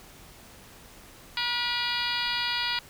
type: harmonic tone with a mistuned harmonic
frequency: 480 Hz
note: B4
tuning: 49 cents flat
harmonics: 2 / 3 / 4 / 5 / 6 / 7 / 8 / 9 / 10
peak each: -35 / -35 / -35 / -35 / -35 / -35 / -35 / -35 / -35 dBFS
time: 1.37-2.79 s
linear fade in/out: 2 ms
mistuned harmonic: 4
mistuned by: +30 cents
effects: pink hiss -50 dBFS RMS until 2.89 s